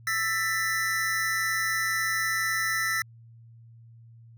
square tone cluster, 1325 / 1781 / 1977 Hz, E6 / A6 / B6, +9 / +21 / +1 cents, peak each -33 / -30 / -29 dBFS, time 0.07-3.02 s, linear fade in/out 2 ms, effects added 115 Hz sine -48 dBFS peak until 4.37 s

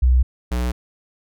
sine / square tone pair in turn, 62.8 / 60.94 Hz, B1 / B1, +30 / -22 cents, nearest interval minor second, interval 52 cents, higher first, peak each -11 / -20 dBFS, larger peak first, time 0.02-0.23 / 0.51-0.72 s, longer neither, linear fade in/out 10 ms, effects none

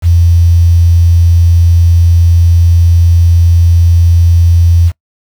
sine tone with quantisation, 85.2 Hz, F2, 42 cents flat, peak -3 dBFS, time 0.02-4.92 s, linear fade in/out 50 ms, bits 5, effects noise-tail reverb RT60 0.1 s tail -23 dB re dry

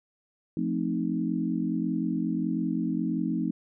sine chord, F dominant seventh, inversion none, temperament equal, 174.61 / 220 / 261.6 / 311.1 Hz, F3 / A3 / C4 / Eb4, 0 / 0 / 0 / 0 cents, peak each -31 dBFS, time 0.57-3.51 s, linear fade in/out 2 ms, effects none

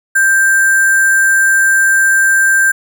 sine tone with sample-and-hold, 1577 Hz, G6, 10 cents sharp, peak -7 dBFS, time 0.15-2.72 s, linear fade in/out 10 ms, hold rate 8820 Hz, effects none

